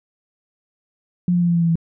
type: tone with pitch steps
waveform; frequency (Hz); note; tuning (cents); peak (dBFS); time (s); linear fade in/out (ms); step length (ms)
sine; 177.4 / 175.36 / 173.35 / 171.36 / 169.39 / 167.44 / 165.52; F3 / F3 / F3 / F3 / E3 / E3 / E3; +27 / +7 / -13 / -33 / +47 / +27 / +7; -14; 1.28-1.756; 2; 68
effects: none